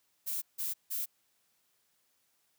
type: noise bursts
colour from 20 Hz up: violet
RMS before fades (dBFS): -35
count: 3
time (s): 0.26-1.06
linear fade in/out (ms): 20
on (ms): 160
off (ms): 160
effects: white hiss -74 dBFS RMS until 2.58 s + high-pass 80 Hz 12 dB/octave